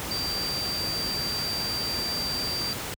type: tone in noise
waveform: sine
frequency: 4699 Hz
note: D8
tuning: in tune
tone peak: -28 dBFS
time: 0.11-2.73 s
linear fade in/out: 0 ms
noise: pink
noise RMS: -33 dBFS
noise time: 0-2.94 s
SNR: +2 dB
effects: high-pass 60 Hz 12 dB/octave